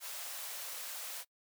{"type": "high-pass noise", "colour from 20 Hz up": "white", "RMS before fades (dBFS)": -43, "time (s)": [0, 1.25], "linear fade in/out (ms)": 50, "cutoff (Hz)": 470, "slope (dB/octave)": 96, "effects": ["noise-tail reverb RT60 0.1 s tail -23 dB re dry"]}